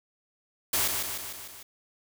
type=noise with echo; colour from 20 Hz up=white; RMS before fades=-26 dBFS; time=0.73-0.88 s; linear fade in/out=5 ms; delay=150 ms; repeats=5; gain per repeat=-4 dB; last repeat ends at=1.63 s; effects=none